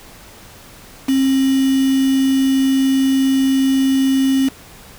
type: tone with quantisation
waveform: sine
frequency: 267.5 Hz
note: C4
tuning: 38 cents sharp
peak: -12 dBFS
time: 1.08-4.49 s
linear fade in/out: 10 ms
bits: 4
effects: pink hiss -41 dBFS RMS until 4.98 s